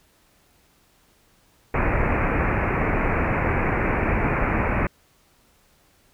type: low-pass noise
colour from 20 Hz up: pink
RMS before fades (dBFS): -22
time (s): 1.74-4.87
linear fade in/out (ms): 2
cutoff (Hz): 2500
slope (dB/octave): 96
effects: pink hiss -60 dBFS RMS until 6.13 s